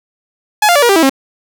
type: tone with pitch steps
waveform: sawtooth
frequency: 845 / 698.4 / 577.2 / 477 / 394.2 / 325.8 / 269.3 Hz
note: G#5 / F5 / D5 / A#4 / G4 / E4 / C#4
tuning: +30 / 0 / -30 / +40 / +10 / -20 / -50 cents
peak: -3 dBFS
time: 0.62-1.096 s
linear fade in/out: 5 ms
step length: 68 ms
effects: none